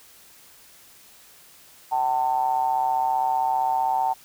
triangle ring-modulated tone, 67.7 Hz, C#2, 40 cents flat, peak -15 dBFS, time 1.91-4.14 s, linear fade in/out 20 ms, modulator 831 Hz, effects white hiss -51 dBFS RMS until 4.24 s

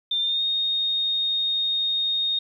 sine tone with pitch glide, 3592 to 3704 Hz, A7 to A#7, +35 to -12 cents, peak -21 dBFS, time 0.11-2.39 s, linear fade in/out 5 ms, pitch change +53 cents, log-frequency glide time 0.23-0.42 s, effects 10-bit

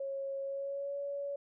sine tone with pitch glide, 547 to 564.7 Hz, C#5 to C#5, -23 to +32 cents, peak -35 dBFS, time 0-1.36 s, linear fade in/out 5 ms, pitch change +55 cents, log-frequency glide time 0.41-0.98 s, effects none

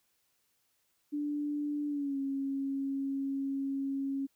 sine tone with pitch glide, 293.2 to 273.6 Hz, D4 to C#4, -3 to -23 cents, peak -31 dBFS, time 1.12-4.27 s, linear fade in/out 20 ms, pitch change -120 cents, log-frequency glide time 1.88-2.18 s, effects white hiss -75 dBFS RMS until 4.35 s

